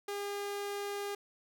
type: tone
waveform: sawtooth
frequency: 404.9 Hz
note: G#4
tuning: 44 cents flat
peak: -32 dBFS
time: 0.08-1.15 s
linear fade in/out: 5 ms
effects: none